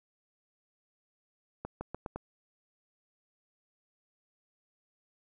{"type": "accelerating click train", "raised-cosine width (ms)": 1, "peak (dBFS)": -23, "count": 5, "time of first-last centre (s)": [1.65, 2.16], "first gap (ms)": 160, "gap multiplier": 0.85, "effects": []}